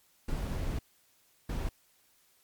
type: noise bursts at uneven times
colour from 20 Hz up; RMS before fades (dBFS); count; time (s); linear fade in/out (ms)
brown; -33; 2; 0.28-0.79 / 1.49-1.69; 5
effects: white hiss -67 dBFS RMS until 2.43 s + MP3 96 kbps